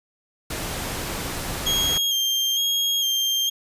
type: noise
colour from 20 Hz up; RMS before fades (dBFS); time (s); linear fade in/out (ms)
pink; -29; 0.5-1.98; 5
type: tone with vibrato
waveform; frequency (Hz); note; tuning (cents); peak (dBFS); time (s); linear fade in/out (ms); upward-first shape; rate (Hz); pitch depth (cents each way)
35% pulse; 3225; G7; +48; -18; 1.66-3.5; 10; square; 1.1; 24
effects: resampled to 32000 Hz